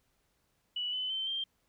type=tone with pitch steps; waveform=sine; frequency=2951 / 3022 / 3094 / 3168 Hz; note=F#7 / F#7 / G7 / G7; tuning=-5 / +36 / -23 / +18 cents; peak=-32 dBFS; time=0.76-1.44 s; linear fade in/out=5 ms; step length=170 ms; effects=pink hiss -75 dBFS RMS until 1.68 s